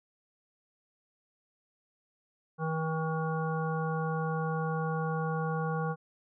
harmonic tone with a mistuned harmonic, 160 Hz, D#3, 49 cents sharp, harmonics 1 / 3 / 5 / 7 / 9, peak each -31 / -36 / -38 / -39 / -41 dBFS, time 2.58-5.96 s, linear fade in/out 50 ms, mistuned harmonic 9, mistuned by -15 cents, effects none

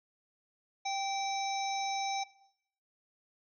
harmonic tone with a mistuned harmonic, 773 Hz, G5, 24 cents flat, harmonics 1 / 3 / 5 / 7 / 8, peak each -33 / -40 / -42 / -44 / -44 dBFS, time 0.85-2.24 s, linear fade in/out 10 ms, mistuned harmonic 1, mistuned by +28 cents, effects noise-tail reverb RT60 0.7 s tail -18 dB re dry

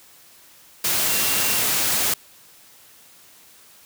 sine tone in noise, 2751 Hz, F7, 27 cents flat, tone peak -31 dBFS, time 1.09-1.61 s, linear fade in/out 5 ms, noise white, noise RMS -21 dBFS, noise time 0.84-2.14 s, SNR -13 dB, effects white hiss -50 dBFS RMS until 3.85 s + high-pass 60 Hz 12 dB/octave

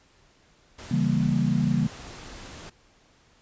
pink noise, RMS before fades -42 dBFS, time 0.78-2.7 s, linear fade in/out 10 ms
sine chord, C# diminished seventh, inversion none, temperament equal, 138.59 / 164.81 / 196 / 233.1 Hz, C#3 / E3 / G3 / Bb3, 0 / 0 / 0 / 0 cents, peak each -26 dBFS, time 0.91-1.87 s, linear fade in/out 5 ms
effects pink hiss -60 dBFS RMS until 3.41 s + resampled to 16000 Hz

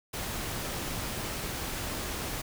pink noise, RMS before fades -35 dBFS, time 0.13-2.42 s, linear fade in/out 10 ms, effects none

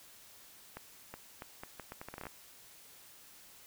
accelerating click train, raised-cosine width 0.5 ms, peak -28 dBFS, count 14, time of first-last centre 0.77-2.268 s, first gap 370 ms, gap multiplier 0.76, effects white hiss -57 dBFS RMS until 3.66 s

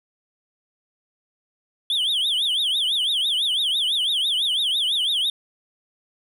triangle tone with vibrato, 3322 Hz, G#7, in tune, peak -18 dBFS, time 1.9-5.3 s, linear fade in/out 2 ms, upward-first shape triangle, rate 6 Hz, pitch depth 250 cents each way, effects none

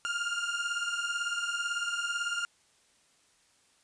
30% pulse beating tone pair, 1396.9 / 1414.9 Hz, F6 / F6, 0 / +22 cents, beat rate 18 Hz, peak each -31 / -31 dBFS, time 0.05-2.45 s, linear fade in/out 0 ms, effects white hiss -66 dBFS RMS until 3.83 s + resampled to 22050 Hz

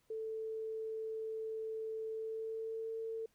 sine tone with pitch glide, 441.6 to 448.8 Hz, A4 to A4, +6 to +34 cents, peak -38 dBFS, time 0.1-3.26 s, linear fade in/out 5 ms, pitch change +28 cents, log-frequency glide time 2.11-2.92 s, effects pink hiss -75 dBFS RMS until 3.34 s

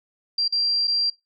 sine tone with dropouts, 4736 Hz, D8, 14 cents sharp, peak -19 dBFS, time 0.38-1.1 s, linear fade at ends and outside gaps 5 ms, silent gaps 0.48-0.523 / 0.873-0.878 s, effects noise-tail reverb RT60 0.2 s tail -22 dB re dry + MP3 96 kbps

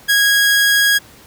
sawtooth tone, 1648 Hz, G#6, 14 cents flat, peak -7 dBFS, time 0.08-0.99 s, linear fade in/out 20 ms, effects pink hiss -43 dBFS RMS until 1.26 s + high-pass 60 Hz 12 dB/octave

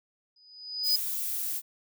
sine tone with exponential growth, 4978 Hz, D#8, in tune, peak -20 dBFS, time 0.36-0.96 s, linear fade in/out 5 ms, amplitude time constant 130 ms
violet noise, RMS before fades -32 dBFS, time 0.83-1.62 s, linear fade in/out 50 ms
effects none

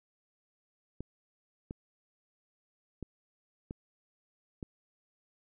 clicks, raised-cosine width 3 ms, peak -26 dBFS, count 5, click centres 1.006 / 1.709 / 3.027 / 3.709 / 4.628 s, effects none

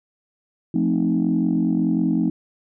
sine chord, F dominant seventh, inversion none, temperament equal, 174.61 / 220 / 261.6 / 311.1 Hz, F3 / A3 / C4 / Eb4, 0 / 0 / 0 / 0 cents, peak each -22 dBFS, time 0.74-2.3 s, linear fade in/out 5 ms, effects tanh soft clip ceiling -10 dBFS

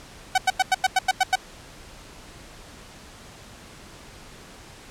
sawtooth tone bursts, 755 Hz, F#5, 35 cents sharp, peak -12 dBFS, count 9, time 0.35-1.356 s, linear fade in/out 5 ms, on 30 ms, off 92 ms, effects pink hiss -45 dBFS RMS until 4.9 s + low-pass 9000 Hz 12 dB/octave

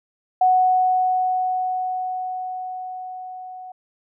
sine tone with level ramp, 740 Hz, F#5, in tune, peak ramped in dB -12 to -34 dBFS, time 0.41-3.72 s, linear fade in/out 5 ms, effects none

